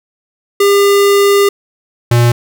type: tone pair in turn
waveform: square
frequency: 401.6 / 119.4 Hz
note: G4 / A#2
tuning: +42 / +42 cents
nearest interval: octave + major sixth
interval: 2100 cents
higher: first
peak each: -7 dBFS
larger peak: neither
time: 0.6-1.49 / 2.11-2.32 s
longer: first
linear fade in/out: 5 ms
effects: none